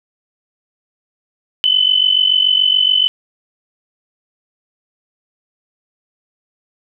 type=tone pair together; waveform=sine; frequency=2996 / 3043 Hz; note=F#7 / F#7; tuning=+21 / +48 cents; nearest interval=unison; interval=27 cents; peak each=-13 dBFS; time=1.64-3.08 s; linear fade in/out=0 ms; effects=none

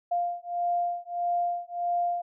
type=beating tone pair; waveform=sine; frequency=698.5 / 700.1 Hz; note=F5 / F5; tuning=0 / +4 cents; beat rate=1.6 Hz; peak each=-29 dBFS; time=0.11-2.22 s; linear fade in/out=10 ms; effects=none

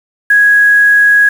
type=tone with quantisation; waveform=sine; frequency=1661.2 Hz; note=G#6; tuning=in tune; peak=-4 dBFS; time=0.3-1.29 s; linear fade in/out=5 ms; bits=5; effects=none

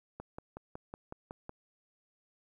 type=click train; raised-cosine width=1 ms; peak=-28 dBFS; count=8; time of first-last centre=0.2-1.494 s; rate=5.41 Hz; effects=11-bit

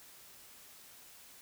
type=silence; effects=white hiss -56 dBFS RMS until 1.41 s

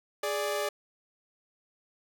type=tone pair together; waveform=sawtooth; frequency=415.3 / 586.2 Hz; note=G#4 / D5; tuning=0 / -3 cents; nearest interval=tritone; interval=597 cents; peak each=-29 / -27 dBFS; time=0.23-0.69 s; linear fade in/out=5 ms; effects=none

